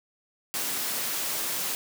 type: high-pass noise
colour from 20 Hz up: white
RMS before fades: -30 dBFS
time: 0.54-1.75 s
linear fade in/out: 0 ms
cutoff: 150 Hz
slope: 12 dB/octave
effects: none